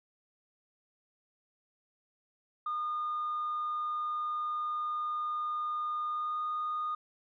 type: tone with pitch glide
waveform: sine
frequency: 1220 to 1229.2 Hz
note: D#6 to D#6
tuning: -34 to -21 cents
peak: -30 dBFS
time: 2.66-6.95 s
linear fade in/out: 5 ms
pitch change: +13 cents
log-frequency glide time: 6.09-6.41 s
effects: tanh soft clip ceiling -28 dBFS